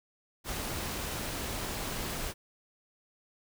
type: noise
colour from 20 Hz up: pink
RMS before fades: -36 dBFS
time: 0.44-2.34 s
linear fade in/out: 50 ms
effects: none